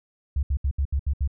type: tone bursts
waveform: sine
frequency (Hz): 69.3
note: C#2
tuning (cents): 0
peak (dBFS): -20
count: 7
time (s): 0.36-1.276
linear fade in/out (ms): 5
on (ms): 70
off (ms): 71
effects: none